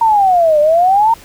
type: exponential two-way sweep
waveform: sine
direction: down then up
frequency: 932.3 to 587.3 to 932.3 Hz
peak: -7 dBFS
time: 0.01-1.14 s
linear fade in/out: 5 ms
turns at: 0.6 s
effects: pink hiss -39 dBFS RMS until 1.24 s